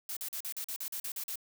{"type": "noise bursts", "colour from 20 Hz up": "blue", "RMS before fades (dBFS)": -38, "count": 11, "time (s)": [0.09, 1.357], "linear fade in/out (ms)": 2, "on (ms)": 77, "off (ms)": 42, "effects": []}